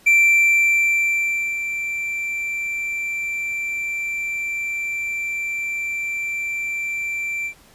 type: tone with ADSR envelope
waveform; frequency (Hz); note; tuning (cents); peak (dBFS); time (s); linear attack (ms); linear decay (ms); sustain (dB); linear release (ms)
triangle; 2347; D7; -2; -9; 0.06-7.54; 12; 1500; -12; 82
effects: pink hiss -51 dBFS RMS until 7.74 s + resampled to 32000 Hz